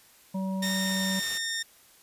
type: harmonic tone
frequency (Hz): 190.6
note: G3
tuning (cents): -48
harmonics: 1 / 3 / 5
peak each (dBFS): -28 / -39 / -41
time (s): 0.34-1.2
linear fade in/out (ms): 10
type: noise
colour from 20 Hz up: white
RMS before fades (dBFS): -38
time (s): 0.62-1.38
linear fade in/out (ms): 5
type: tone with pitch glide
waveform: 15% pulse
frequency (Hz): 1838 to 1825.3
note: A#6 to A#6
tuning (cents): -25 to -37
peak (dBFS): -23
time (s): 0.62-1.63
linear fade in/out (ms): 10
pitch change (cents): -12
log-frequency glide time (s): 0.82-1.1
effects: white hiss -57 dBFS RMS until 2.02 s + resampled to 32000 Hz